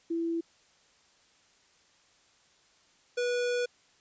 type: tone pair in turn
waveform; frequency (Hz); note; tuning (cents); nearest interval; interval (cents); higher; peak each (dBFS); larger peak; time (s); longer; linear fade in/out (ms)
sine / square; 333.2 / 487.7; E4 / B4; +19 / -22; perfect fifth; 659; second; -28; neither; 0.1-0.41 / 3.17-3.66; second; 10
effects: white hiss -64 dBFS RMS until 4 s + resampled to 16000 Hz